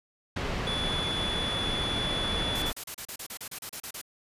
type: low-pass noise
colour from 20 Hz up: pink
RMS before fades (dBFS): -32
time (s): 0.36-2.72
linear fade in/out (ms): 5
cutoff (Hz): 3300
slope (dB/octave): 12
type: tone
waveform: triangle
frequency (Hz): 3442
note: A7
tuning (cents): -39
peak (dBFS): -29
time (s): 0.67-2.7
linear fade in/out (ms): 0
type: noise bursts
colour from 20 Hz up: white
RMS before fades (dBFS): -38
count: 14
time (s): 2.55-4.015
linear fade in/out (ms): 5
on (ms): 74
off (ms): 33
effects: resampled to 32000 Hz